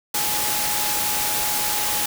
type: tone in noise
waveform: sine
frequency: 840 Hz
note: G#5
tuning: 19 cents sharp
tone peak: -30 dBFS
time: 0.14-2.06 s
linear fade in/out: 5 ms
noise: white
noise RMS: -23 dBFS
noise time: 0.14-2.06 s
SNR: -10 dB
effects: none